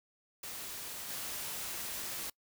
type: noise with level steps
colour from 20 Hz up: white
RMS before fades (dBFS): -43 / -40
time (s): 0.43-2.3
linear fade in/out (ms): 5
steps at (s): 1.09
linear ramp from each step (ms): 2
effects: noise-tail reverb RT60 0.1 s tail -25 dB re dry